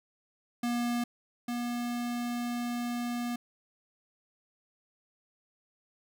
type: tone pair in turn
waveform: square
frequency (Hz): 239.5 / 240.5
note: A#3 / B3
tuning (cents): +47 / -46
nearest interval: unison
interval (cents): 7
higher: second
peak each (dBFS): -29 / -32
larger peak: first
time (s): 0.63-1.04 / 1.48-3.36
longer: second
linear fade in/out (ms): 5
effects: none